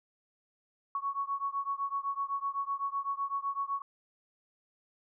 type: beating tone pair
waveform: sine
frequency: 1108.7 / 1116.6 Hz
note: C#6 / C#6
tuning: 0 / +12 cents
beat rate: 7.9 Hz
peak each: -34 / -35 dBFS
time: 0.95-3.82 s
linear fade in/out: 2 ms
effects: none